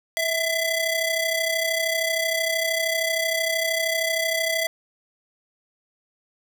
sawtooth ring-modulated tone, 1335 Hz, E6, 22 cents sharp, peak -15 dBFS, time 0.17-4.67 s, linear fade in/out 0 ms, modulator 684 Hz, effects none

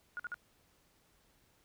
sine tone bursts, 1438 Hz, F#6, 50 cents flat, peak -37 dBFS, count 3, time 0.17-0.343 s, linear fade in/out 0 ms, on 25 ms, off 49 ms, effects pink hiss -70 dBFS RMS until 1.64 s

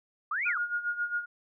sine linear two-way sweep, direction up then down, 1127 to 2556 to 1127 Hz, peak -28 dBFS, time 0.31-0.58 s, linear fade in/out 5 ms, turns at 0.47 s
sine tone with tremolo, 1430 Hz, F6, 41 cents sharp, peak -26 dBFS, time 0.45-1.26 s, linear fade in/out 20 ms, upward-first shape sine, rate 7.4 Hz, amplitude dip 75%
effects none

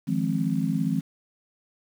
sine chord, F minor seventh, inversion third, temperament just, 157.15 / 174.61 / 209.5 / 261.9 Hz, Eb3 / F3 / Ab3 / C4, +18 / 0 / +15 / +2 cents, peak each -28 dBFS, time 0.07-1.01 s, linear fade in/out 20 ms, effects 8-bit

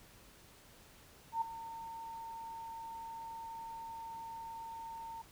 sine tone with ADSR envelope, 910 Hz, A#5, 42 cents flat, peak -29 dBFS, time 1.32-5.22 s, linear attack 95 ms, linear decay 7 ms, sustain -14 dB, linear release 7 ms, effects pink hiss -60 dBFS RMS until 5.31 s

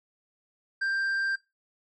sine tone with tanh clipping, 1581 Hz, G6, 14 cents sharp, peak -27 dBFS, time 0.81-1.36 s, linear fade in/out 10 ms, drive 5 dB, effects noise-tail reverb RT60 0.2 s tail -17 dB re dry

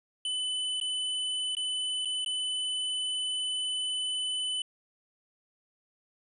square tone with dropouts, 3008 Hz, F#7, 28 cents sharp, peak -30 dBFS, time 0.25-4.62 s, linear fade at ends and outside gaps 2 ms, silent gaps 0.801-0.812 / 1.551-1.568 / 2.049-2.055 / 2.247-2.261 s, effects resampled to 24000 Hz

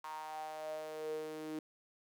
sawtooth tone with high-pass filter sweep, 155.56 Hz, D#3, in tune, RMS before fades -43 dBFS, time 0.04-1.59 s, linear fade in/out 2 ms, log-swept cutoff 1000 to 330 Hz, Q 8.6, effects none

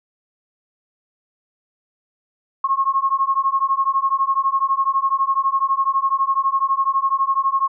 sine beating tone pair, 1078 / 1090 Hz, C#6 / C#6, -49 / -29 cents, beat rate 12 Hz, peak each -19 / -19 dBFS, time 2.64-7.68 s, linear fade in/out 5 ms, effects none

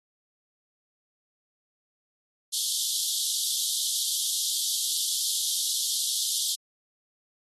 pink high-pass noise, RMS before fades -28 dBFS, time 2.52-6.56 s, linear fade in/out 20 ms, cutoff 3200 Hz, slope 96 dB/octave, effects AAC 32 kbps

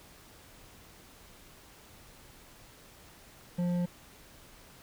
triangle tone with hard clipping, 176.1 Hz, F3, 15 cents sharp, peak -29 dBFS, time 3.58-3.86 s, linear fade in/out 10 ms, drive 11 dB, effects pink hiss -55 dBFS RMS until 4.82 s

